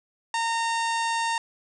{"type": "harmonic tone", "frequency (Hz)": 918, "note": "A#5", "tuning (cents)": -27, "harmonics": [1, 2, 3, 4, 5, 6, 7, 8, 9, 10], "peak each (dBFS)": [-25, -31, -35, -37, -39, -41, -42, -43, -44, -45], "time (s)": [0.34, 1.38], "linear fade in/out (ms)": 2, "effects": []}